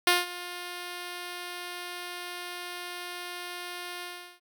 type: tone with ADSR envelope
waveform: 5% pulse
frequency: 354.3 Hz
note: F4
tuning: 25 cents sharp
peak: -7 dBFS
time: 0.07-4.4 s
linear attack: 4 ms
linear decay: 180 ms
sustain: -18 dB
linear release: 370 ms
effects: none